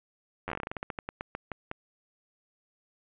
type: slowing click train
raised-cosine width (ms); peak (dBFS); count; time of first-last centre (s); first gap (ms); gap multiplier
0.5; -19; 20; 0.48-1.714; 10; 1.18
effects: resampled to 8000 Hz + 10-bit